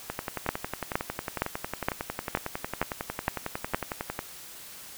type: two click trains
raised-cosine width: 0.5 ms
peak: -15 / -9 dBFS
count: 46 / 8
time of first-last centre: 0.1-4.191 / 0.49-3.746 s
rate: 11 / 2.15 Hz
effects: white hiss -45 dBFS RMS until 4.97 s